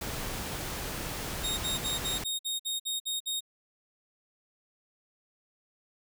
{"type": "noise", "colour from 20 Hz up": "pink", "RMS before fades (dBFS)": -36, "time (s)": [0.01, 2.24], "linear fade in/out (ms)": 5}
{"type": "tone bursts", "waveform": "sawtooth", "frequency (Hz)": 3720, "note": "A#7", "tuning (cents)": -4, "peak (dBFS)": -27, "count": 10, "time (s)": [1.43, 3.407], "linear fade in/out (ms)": 20, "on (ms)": 150, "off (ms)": 53}
{"effects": []}